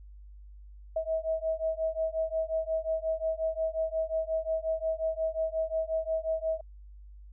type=beating tone pair; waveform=sine; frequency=640 / 645.6 Hz; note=D#5 / E5; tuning=+49 / -36 cents; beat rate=5.6 Hz; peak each=-31 dBFS; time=0.96-6.61 s; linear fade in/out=5 ms; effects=added 50 Hz sine -46 dBFS peak until 7.32 s